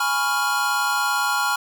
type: chord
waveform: square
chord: C# dominant seventh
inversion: second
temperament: equal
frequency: 830.6 / 987.8 / 1108.7 / 1396.9 Hz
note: G#5 / B5 / C#6 / E#6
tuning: 0 / 0 / 0 / 0 cents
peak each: -27 / -28 / -28 / -23 dBFS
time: 0-1.56 s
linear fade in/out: 5 ms
effects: none